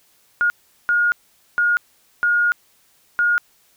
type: tone bursts at uneven times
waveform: sine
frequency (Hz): 1430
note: F6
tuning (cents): +41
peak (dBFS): -14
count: 5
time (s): 0.41-0.5 / 0.89-1.12 / 1.58-1.77 / 2.23-2.52 / 3.19-3.38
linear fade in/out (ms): 0
effects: white hiss -58 dBFS RMS until 3.76 s